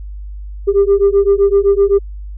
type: beating tone pair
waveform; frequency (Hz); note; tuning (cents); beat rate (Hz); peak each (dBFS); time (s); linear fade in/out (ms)
sine; 394.9 / 402.7; G4 / G4; +13 / +47; 7.8; -10; 0.67-1.99; 20
effects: tanh soft clip ceiling -4 dBFS + added 50 Hz sine -25 dBFS peak until 2.37 s